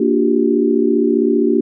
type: chord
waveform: sine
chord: G minor seventh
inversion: first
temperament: equal with one note detuned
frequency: 233.1 / 293.7 / 356.8 / 392 Hz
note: Bb3 / D4 / F4 / G4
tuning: 0 / 0 / +37 / 0 cents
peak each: -17 dBFS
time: 0-1.61 s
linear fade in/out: 5 ms
effects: none